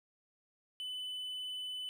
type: tone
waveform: triangle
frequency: 3006 Hz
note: F#7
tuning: 27 cents sharp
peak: -37 dBFS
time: 0.8-1.89 s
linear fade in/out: 0 ms
effects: none